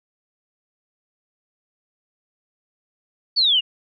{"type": "exponential sweep", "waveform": "sine", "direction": "down", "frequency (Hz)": [4600, 2787], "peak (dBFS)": -14, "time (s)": [3.36, 3.61], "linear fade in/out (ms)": 20, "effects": []}